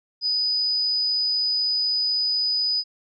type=tone; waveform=sine; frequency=4978 Hz; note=D#8; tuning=in tune; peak=-20 dBFS; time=0.21-2.84 s; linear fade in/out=50 ms; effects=none